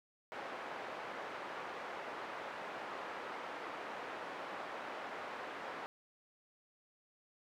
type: band-pass noise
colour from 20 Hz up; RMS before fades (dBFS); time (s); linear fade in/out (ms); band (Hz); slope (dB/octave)
pink; -45; 0.32-5.86; 0; 530 to 1700; 12
effects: none